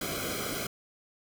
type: noise with comb filter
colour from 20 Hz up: pink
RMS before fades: -34 dBFS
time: 0.01-0.67 s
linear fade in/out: 5 ms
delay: 1.1 ms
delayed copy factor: -0.95
effects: none